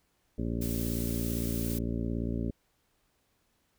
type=harmonic tone; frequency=57.6 Hz; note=A#1; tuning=20 cents flat; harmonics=1 / 2 / 3 / 4 / 5 / 6 / 7 / 9 / 10; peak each=-35 / -36 / -39 / -35 / -38 / -44 / -42 / -50 / -49 dBFS; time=0.38-2.51 s; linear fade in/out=5 ms
type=noise; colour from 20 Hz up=blue; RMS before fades=-40 dBFS; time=0.61-1.79 s; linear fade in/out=10 ms
effects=pink hiss -73 dBFS RMS until 3.78 s